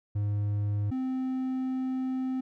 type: tone pair in turn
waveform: triangle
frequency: 103 / 259.5 Hz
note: G#2 / C4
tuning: -14 / -14 cents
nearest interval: octave + major third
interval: 1600 cents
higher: second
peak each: -24 / -26 dBFS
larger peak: first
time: 0.15-0.91 / 0.91-2.41 s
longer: second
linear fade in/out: 10 ms
effects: none